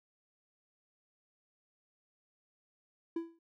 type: tone with exponential decay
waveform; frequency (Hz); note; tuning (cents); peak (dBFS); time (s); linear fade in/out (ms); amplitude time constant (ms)
triangle; 333; E4; +18; -28; 3.16-3.39; 5; 48
effects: none